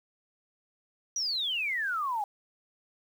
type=exponential sweep; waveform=sine; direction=down; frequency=5940 to 796 Hz; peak=-28 dBFS; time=1.16-2.24 s; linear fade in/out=2 ms; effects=9-bit